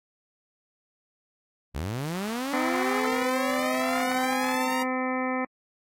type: linear sweep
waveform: sawtooth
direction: up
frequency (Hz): 60.1 to 953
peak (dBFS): -25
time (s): 1.74-4.84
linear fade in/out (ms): 20
type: harmonic tone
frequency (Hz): 256.8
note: C4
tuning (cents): -32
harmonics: 1 / 2 / 3 / 4 / 5 / 7 / 8 / 9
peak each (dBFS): -29 / -32 / -34 / -35 / -36 / -37 / -38 / -39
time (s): 2.53-5.45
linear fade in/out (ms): 5
effects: AAC 48 kbps